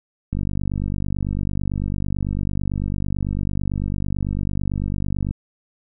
click train, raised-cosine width 5 ms, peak -12 dBFS, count 245, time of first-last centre 0.33-5.31 s, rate 49 Hz, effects none

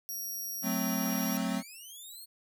5% pulse tone, 5670 Hz, F8, 25 cents sharp, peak -30 dBFS, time 0.09-1.37 s, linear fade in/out 0 ms
square chord, F# diminished, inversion none, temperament equal with one note detuned, 185 / 220.6 / 261.6 Hz, F#3 / A3 / C4, 0 / +5 / 0 cents, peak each -35 dBFS, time 0.62-1.63 s, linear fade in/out 50 ms
10% pulse linear sweep, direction up, 117.3 to 4366 Hz, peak -38 dBFS, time 1.01-2.26 s, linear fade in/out 20 ms
effects none

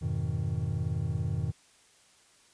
triangle chord, F half-diminished seventh, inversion none, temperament just, 87.31 / 104.77 / 125.72 / 157.15 Hz, F2 / Ab2 / Cb3 / Eb3, 0 / +16 / +31 / +18 cents, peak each -32 dBFS, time 0.01-1.52 s, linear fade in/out 20 ms, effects white hiss -61 dBFS RMS until 2.53 s + resampled to 22050 Hz

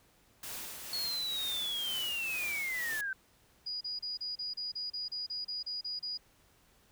white noise with tremolo, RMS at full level -41 dBFS, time 0.43-3.01 s, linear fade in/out 2 ms, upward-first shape triangle, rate 2.1 Hz, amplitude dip 45%
sine linear sweep, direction down, 4371 to 1525 Hz, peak -33 dBFS, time 0.93-3.13 s, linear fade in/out 2 ms
sine tone bursts, 4903 Hz, D#8, 26 cents flat, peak -35 dBFS, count 14, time 3.66-6.176 s, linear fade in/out 10 ms, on 150 ms, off 32 ms
effects pink hiss -66 dBFS RMS until 6.91 s

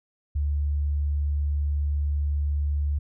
sine tone, 72.7 Hz, D2, 17 cents flat, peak -22 dBFS, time 0.35-2.99 s, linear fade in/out 10 ms, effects none

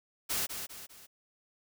white noise with echo, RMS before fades -32 dBFS, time 0.29-0.47 s, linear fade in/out 20 ms, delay 200 ms, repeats 3, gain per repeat -7 dB, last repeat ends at 1.07 s, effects none

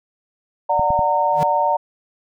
sine chord, D augmented, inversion none, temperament just, 587.3 / 734.2 / 917.7 Hz, D5 / F#5 / A#5, 0 / -14 / -27 cents, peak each -21 / -21 / -17 dBFS, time 0.69-1.77 s, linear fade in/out 10 ms
clicks, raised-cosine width 5 ms, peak -15 dBFS, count 3, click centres 0.795 / 0.905 / 0.992 s
square tone with exponential growth, 155.56 Hz, D#3, in tune, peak -19 dBFS, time 1.31-1.43 s, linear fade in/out 0 ms, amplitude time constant 26 ms
effects none

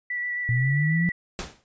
sine tone with vibrato, 1958 Hz, B6, 15 cents flat, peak -26 dBFS, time 0.1-1.12 s, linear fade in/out 5 ms, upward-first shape square, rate 7.5 Hz, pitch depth 10 cents each way
sine linear sweep, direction up, 116.4 to 176.8 Hz, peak -20 dBFS, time 0.49-1.09 s, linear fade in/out 0 ms
pink noise with exponential decay, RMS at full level -29 dBFS, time 1.39-1.64 s, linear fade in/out 0 ms, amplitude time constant 53 ms
effects resampled to 16000 Hz

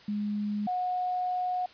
sine tone pair in turn, 207.7 / 728.1 Hz, G#3 / F#5, 0 / -28 cents, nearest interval octave + minor seventh, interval 2172 cents, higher second, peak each -28 / -27 dBFS, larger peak second, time 0.08-0.67 / 0.67-1.66 s, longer second, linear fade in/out 5 ms, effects white hiss -53 dBFS RMS until 1.73 s + resampled to 11025 Hz

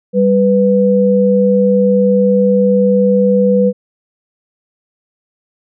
sine tone pair together, 196 / 494.8 Hz, G3 / B4, 0 / +3 cents, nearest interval octave + major third, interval 1603 cents, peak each -11 / -10 dBFS, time 0.13-3.73 s, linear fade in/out 50 ms, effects none

